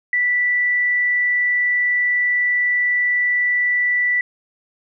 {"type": "tone", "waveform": "sine", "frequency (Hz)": 1968, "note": "B6", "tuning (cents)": -7, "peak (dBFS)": -15, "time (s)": [0.13, 4.21], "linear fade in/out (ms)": 2, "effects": []}